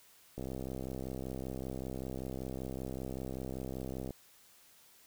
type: click train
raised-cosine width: 2 ms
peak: -27 dBFS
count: 244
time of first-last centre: 0.38-4.107 s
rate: 65.2 Hz
effects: white hiss -62 dBFS RMS until 5.06 s